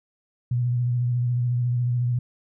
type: tone with vibrato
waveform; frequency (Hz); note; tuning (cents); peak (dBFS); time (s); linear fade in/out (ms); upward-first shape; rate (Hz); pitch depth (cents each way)
sine; 122.2; B2; -18; -20; 0.51-2.19; 5; sine; 14; 31
effects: none